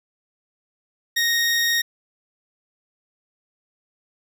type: tone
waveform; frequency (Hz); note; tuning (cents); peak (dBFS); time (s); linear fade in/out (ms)
20% pulse; 1864.7; A#6; 0; -13; 1.16-1.82; 10
effects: none